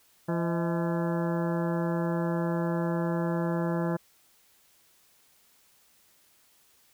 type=harmonic tone with a mistuned harmonic; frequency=170 Hz; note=F3; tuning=46 cents flat; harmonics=1 / 2 / 3 / 4 / 5 / 6 / 7 / 8 / 9 / 10; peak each=-28 / -32 / -35 / -37 / -40 / -41 / -48 / -44 / -48 / -45 dBFS; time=0.28-3.97 s; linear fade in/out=10 ms; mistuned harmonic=4; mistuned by=-100 cents; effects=white hiss -63 dBFS RMS until 6.93 s